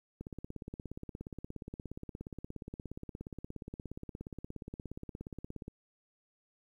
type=click train; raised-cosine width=3 ms; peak=-29 dBFS; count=94; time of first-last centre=0.21-5.681 s; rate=17 Hz; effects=11-bit